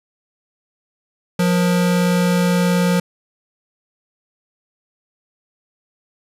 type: tone pair together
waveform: square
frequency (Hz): 177.9 / 474.9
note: F3 / A#4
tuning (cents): +32 / +32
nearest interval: octave + perfect fourth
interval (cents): 1700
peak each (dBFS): -15 / -24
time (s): 1.39-3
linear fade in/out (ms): 5
effects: resampled to 32000 Hz